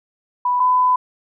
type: tone pair in turn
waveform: sine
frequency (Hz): 987.8 / 1003.3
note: B5 / B5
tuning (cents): 0 / +27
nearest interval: unison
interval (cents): 27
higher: second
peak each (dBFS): -15 / -12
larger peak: second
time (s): 0.45-0.6 / 0.6-0.96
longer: second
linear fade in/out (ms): 5
effects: none